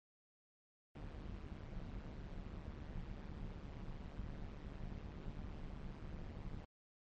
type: noise with amplitude modulation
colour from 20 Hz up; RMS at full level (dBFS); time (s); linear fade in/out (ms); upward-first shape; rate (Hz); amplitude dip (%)
brown; -44; 0.95-6.65; 5; sine; 148; 85
effects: low-pass 4000 Hz 12 dB/octave + MP3 48 kbps